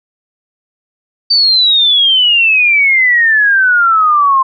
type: exponential sweep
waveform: sine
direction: down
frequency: 4623 to 1046.5 Hz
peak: -6 dBFS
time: 1.3-4.43 s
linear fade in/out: 10 ms
effects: none